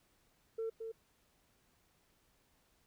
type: tone with echo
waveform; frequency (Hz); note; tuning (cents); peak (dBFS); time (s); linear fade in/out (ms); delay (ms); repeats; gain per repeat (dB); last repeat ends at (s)
sine; 450; A4; +39; -34; 0.58-0.7; 10; 220; 1; -6; 0.92
effects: tanh soft clip ceiling -33 dBFS + pink hiss -73 dBFS RMS until 2.86 s